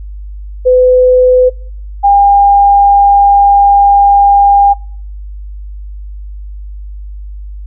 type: tone pair in turn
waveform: sine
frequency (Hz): 505 / 803.9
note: B4 / G5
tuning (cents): +39 / +43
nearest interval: minor sixth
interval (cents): 804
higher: second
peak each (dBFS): -3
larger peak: neither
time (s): 0.65-1.5 / 2.03-4.74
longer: second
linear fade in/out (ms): 20
effects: noise-tail reverb RT60 0.6 s tail -25 dB re dry + added 50 Hz sine -22 dBFS peak until 7.66 s